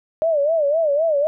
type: tone with vibrato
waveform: sine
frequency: 611 Hz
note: D#5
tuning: 32 cents flat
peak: -15 dBFS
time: 0.22-1.27 s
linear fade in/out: 0 ms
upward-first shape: sine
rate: 3.9 Hz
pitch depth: 150 cents each way
effects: none